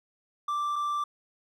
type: tone pair in turn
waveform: triangle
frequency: 1174.7 / 1174.7 Hz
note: D6 / D6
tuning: 0 / 0 cents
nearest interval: unison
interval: 0 cents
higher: neither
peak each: -25 dBFS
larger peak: neither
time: 0.48-0.76 / 0.76-1.04 s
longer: neither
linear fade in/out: 5 ms
effects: none